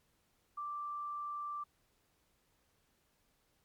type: tone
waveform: sine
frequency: 1174.7 Hz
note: D6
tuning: in tune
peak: -38 dBFS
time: 0.57-1.64 s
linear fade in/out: 10 ms
effects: pink hiss -75 dBFS RMS until 3.64 s + MP3 96 kbps